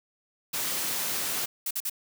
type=high-pass noise; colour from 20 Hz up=white; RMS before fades=-30 dBFS; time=0.53-1.46 s; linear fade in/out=10 ms; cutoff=110 Hz; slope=24 dB/octave
type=noise bursts; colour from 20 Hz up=blue; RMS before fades=-30 dBFS; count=3; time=1.66-1.898 s; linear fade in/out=5 ms; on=48 ms; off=47 ms
effects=none